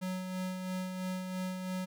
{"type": "tone with tremolo", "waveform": "square", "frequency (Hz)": 185, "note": "F#3", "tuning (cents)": 0, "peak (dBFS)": -34, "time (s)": [0.01, 1.86], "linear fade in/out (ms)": 20, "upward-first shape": "sine", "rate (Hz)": 3, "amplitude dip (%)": 40, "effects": []}